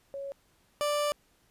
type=tone pair in turn; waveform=sine / 30% pulse; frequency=554.4 / 588.2 Hz; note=C#5 / D5; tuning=0 / +3 cents; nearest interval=minor second; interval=103 cents; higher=second; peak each=-35 / -24 dBFS; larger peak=second; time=0.14-0.32 / 0.81-1.12 s; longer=second; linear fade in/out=0 ms; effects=pink hiss -67 dBFS RMS until 1.5 s + resampled to 32000 Hz